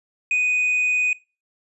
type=tone with tanh clipping; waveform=sine; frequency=2489 Hz; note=D#7; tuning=in tune; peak=-18 dBFS; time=0.31-1.13 s; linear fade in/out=2 ms; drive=2 dB; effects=noise-tail reverb RT60 0.3 s tail -21 dB re dry + resampled to 24000 Hz